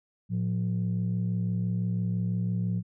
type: tone pair together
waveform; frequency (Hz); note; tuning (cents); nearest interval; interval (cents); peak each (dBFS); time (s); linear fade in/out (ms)
sine; 112.3 / 178.27; A2 / F3; +36 / +36; minor sixth; 800; -27; 0.29-2.83; 50
effects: tanh soft clip ceiling -21 dBFS